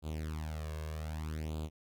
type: tone with flanger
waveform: sawtooth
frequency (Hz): 77.78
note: D#2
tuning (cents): 0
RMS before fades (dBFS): -39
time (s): 0.02-1.7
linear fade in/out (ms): 50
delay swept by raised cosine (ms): 0.26 to 1.86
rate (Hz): 0.64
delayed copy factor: +0.85
effects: none